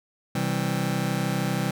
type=chord; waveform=sawtooth; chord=C major; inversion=none; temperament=just; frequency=130.81 / 163.52 / 196.22 Hz; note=C3 / E3 / G3; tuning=0 / -14 / +2 cents; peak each=-24 dBFS; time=0.35-1.71 s; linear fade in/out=5 ms; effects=none